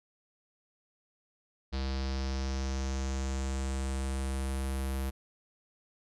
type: tone with low-pass filter sweep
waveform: square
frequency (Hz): 66.7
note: C2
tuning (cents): +34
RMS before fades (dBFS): -33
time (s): 1.72-5.11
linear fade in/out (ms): 20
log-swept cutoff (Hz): 4500 to 12000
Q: 3.6
effects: none